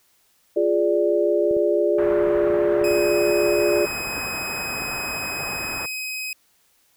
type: chord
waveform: sine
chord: D diminished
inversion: first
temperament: equal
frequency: 349.2 / 415.3 / 587.3 Hz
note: F4 / Ab4 / D5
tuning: 0 / 0 / 0 cents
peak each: -21 dBFS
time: 0.56-3.86 s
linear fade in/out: 10 ms
type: clicks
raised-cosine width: 2 ms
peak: -23 dBFS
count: 8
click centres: 1.511 / 1.567 / 2.272 / 2.503 / 2.815 / 2.986 / 4.179 / 4.821 s
type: low-pass noise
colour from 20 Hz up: white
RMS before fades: -33 dBFS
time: 1.98-5.86 s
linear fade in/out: 5 ms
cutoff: 1600 Hz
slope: 24 dB/octave
type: tone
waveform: sawtooth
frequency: 2526 Hz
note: D#7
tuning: 26 cents sharp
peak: -24 dBFS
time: 2.84-6.33 s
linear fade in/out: 2 ms
effects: white hiss -62 dBFS RMS until 6.96 s